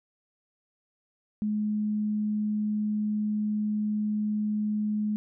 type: tone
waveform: sine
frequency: 211.3 Hz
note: G#3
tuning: 30 cents sharp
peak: -25 dBFS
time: 1.42-5.16 s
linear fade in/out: 0 ms
effects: none